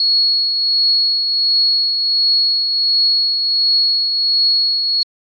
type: tone with tremolo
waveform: sine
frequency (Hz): 4341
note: C#8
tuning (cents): -37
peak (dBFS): -10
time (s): 0-5.03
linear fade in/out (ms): 2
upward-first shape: triangle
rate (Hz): 1.4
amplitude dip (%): 45
effects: AAC 48 kbps